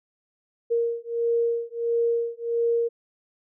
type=beating tone pair; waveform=sine; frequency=466.2 / 467.7 Hz; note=A#4 / A#4; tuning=0 / +6 cents; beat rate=1.5 Hz; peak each=-25 dBFS; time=0.7-2.89 s; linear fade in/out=20 ms; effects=none